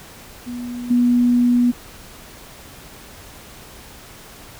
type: tone with level steps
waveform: sine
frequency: 243.3 Hz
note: B3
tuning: 26 cents flat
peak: -26 / -12 dBFS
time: 0.46-1.72 s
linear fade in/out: 20 ms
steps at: 0.9 s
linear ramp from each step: 10 ms
effects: pink hiss -41 dBFS RMS until 4.59 s